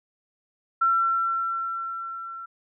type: tone with level ramp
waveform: sine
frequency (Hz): 1352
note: E6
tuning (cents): +43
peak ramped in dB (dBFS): -17 to -35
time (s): 0.81-2.46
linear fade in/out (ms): 10
effects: none

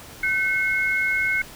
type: tone pair together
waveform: sine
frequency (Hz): 1522 / 2170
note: F#6 / C#7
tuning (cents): +48 / -37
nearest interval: tritone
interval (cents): 615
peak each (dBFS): -24 / -21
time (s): 0.23-1.42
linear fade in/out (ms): 5
effects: pink hiss -42 dBFS RMS until 1.55 s

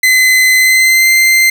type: tone with pitch glide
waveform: 40% pulse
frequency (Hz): 2038 to 2082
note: C7 to C7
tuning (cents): -46 to -9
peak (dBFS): -5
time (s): 0.03-1.5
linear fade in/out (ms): 5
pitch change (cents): +37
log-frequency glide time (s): 0.57-1.11
effects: none

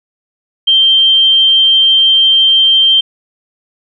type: tone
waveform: sine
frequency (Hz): 3147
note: G7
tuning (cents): +6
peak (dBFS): -5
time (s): 0.67-3.01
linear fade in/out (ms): 10
effects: none

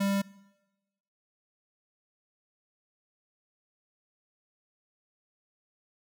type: tone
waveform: square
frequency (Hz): 197.9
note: G3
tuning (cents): +17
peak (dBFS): -26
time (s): 0-0.22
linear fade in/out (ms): 10
effects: noise-tail reverb RT60 1.0 s tail -21 dB re dry

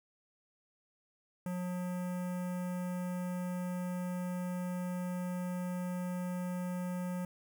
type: tone with notch filter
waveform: square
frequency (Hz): 180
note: F#3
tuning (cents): -47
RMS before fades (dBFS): -37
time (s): 1.46-7.25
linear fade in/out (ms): 2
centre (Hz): 4000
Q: 0.53
effects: none

